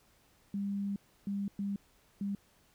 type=tone bursts at uneven times; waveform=sine; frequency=200 Hz; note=G3; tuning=35 cents sharp; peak=-32 dBFS; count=4; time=0.54-0.96 / 1.27-1.48 / 1.59-1.76 / 2.21-2.35 s; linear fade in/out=2 ms; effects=pink hiss -67 dBFS RMS until 2.74 s